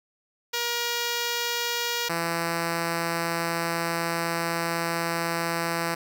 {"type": "tone pair in turn", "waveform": "5% pulse", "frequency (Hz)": [475, 167.94], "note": ["A#4", "E3"], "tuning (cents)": [33, 33], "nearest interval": "octave + tritone", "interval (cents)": 1800, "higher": "first", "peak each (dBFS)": -14, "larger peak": "neither", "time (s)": [[0.53, 2.09], [2.09, 5.95]], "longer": "second", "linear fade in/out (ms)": 10, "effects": []}